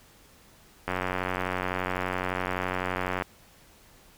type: click train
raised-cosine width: 0.5 ms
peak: -13 dBFS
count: 216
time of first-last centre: 0.88-3.222 s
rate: 91.8 Hz
effects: pink hiss -56 dBFS RMS until 4.17 s